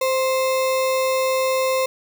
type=tone with sample-and-hold; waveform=sine; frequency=522 Hz; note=C5; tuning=4 cents flat; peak=-17 dBFS; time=0.01-1.86 s; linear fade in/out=5 ms; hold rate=1575 Hz; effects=none